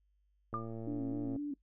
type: click train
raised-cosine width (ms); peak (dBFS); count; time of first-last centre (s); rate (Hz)
2; -31; 95; 0.53-1.362; 113
type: tone with exponential decay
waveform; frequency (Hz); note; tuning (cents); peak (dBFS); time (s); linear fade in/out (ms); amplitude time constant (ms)
sine; 1200; D6; +37; -32; 0.54-0.73; 1; 40
type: tone with vibrato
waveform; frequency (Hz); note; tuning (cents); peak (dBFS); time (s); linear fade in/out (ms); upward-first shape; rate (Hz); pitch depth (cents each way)
sine; 283; C#4; +36; -35; 0.87-1.54; 5; square; 3.9; 53
effects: noise-tail reverb RT60 0.1 s tail -21 dB re dry + added 50 Hz sine -70 dBFS peak until 1.62 s